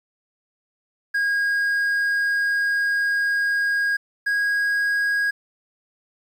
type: tone pair in turn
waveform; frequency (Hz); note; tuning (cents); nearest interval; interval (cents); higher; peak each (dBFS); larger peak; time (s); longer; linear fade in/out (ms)
triangle; 1634 / 1643.5; G#6 / G#6; -29 / -19; unison; 10; second; -17; neither; 1.14-3.97 / 4.26-5.31; first; 10
effects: 9-bit